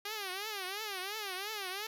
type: tone with vibrato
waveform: 5% pulse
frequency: 400.2 Hz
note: G4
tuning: 36 cents sharp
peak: -26 dBFS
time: 0.05-1.87 s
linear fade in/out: 5 ms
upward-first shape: triangle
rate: 2.9 Hz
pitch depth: 190 cents each way
effects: none